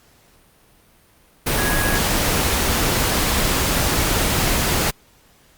sine tone in noise, 1661.2 Hz, G#6, in tune, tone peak -23 dBFS, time 1.58-1.99 s, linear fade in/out 10 ms, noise pink, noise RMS -19 dBFS, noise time 1.46-4.91 s, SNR -7 dB, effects pink hiss -54 dBFS RMS until 5.57 s + Opus 48 kbps

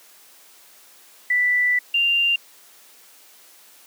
sine tone pair in turn, 1975.5 / 2787 Hz, B6 / F7, 0 / -4 cents, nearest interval tritone, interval 596 cents, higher second, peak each -16 dBFS, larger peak neither, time 1.3-1.79 / 1.94-2.36 s, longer first, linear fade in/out 5 ms, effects white hiss -50 dBFS RMS until 3.86 s + high-pass 300 Hz 12 dB/octave

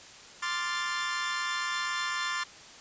sawtooth chord, D minor seventh, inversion third, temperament equal, 1046.5 / 1174.7 / 1396.9 / 1760 Hz, C6 / D6 / F6 / A6, 0 / 0 / 0 / 0 cents, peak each -31 / -34 / -33 / -30 dBFS, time 0.42-2.44 s, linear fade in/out 10 ms, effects white hiss -49 dBFS RMS until 2.8 s + resampled to 16000 Hz

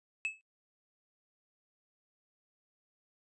triangle tone with exponential decay, 2599 Hz, E7, 25 cents flat, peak -27 dBFS, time 0.25-0.41 s, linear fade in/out 0 ms, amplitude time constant 34 ms, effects noise-tail reverb RT60 0.1 s tail -17 dB re dry + resampled to 22050 Hz

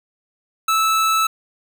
square tone pair together, 1310.6 / 2627 Hz, E6 / E7, -10 / -7 cents, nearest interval octave, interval 1203 cents, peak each -16 / -27 dBFS, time 0.68-1.27 s, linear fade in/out 5 ms, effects none

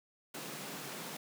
pink high-pass noise, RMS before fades -44 dBFS, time 0.34-1.17 s, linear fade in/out 5 ms, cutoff 130 Hz, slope 96 dB/octave, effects none

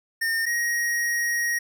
square tone pair in turn, 1821 / 1885.2 Hz, A#6 / A#6, -41 / +19 cents, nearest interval minor second, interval 60 cents, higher second, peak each -23 dBFS, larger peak neither, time 0.21-0.46 / 0.46-1.59 s, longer second, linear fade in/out 10 ms, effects 10-bit

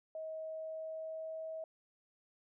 sine tone with pitch glide, 635 to 640.9 Hz, D#5 to E5, +35 to -49 cents, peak -40 dBFS, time 0.15-1.64 s, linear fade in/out 2 ms, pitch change +16 cents, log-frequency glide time 0.36-1.48 s, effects none

